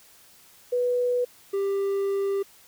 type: tone pair in turn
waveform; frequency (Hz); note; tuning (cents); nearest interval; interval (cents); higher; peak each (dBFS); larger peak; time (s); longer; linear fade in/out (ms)
sine / triangle; 491.9 / 395.2; B4 / G4; -7 / +14; major third; 379; first; -21; neither; 0.72-1.25 / 1.53-2.43; second; 10
effects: white hiss -54 dBFS RMS until 2.67 s